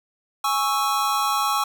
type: chord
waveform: square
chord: C# minor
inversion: second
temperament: equal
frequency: 830.6 / 1108.7 / 1318.5 Hz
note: G#5 / C#6 / E6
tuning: 0 / 0 / 0 cents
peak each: -26 / -24 / -26 dBFS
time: 0.44-1.64 s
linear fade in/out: 5 ms
effects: none